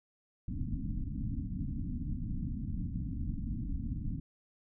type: low-pass noise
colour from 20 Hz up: pink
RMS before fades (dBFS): -36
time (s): 0.48-4.2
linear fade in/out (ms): 5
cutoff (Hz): 290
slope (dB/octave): 96
effects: none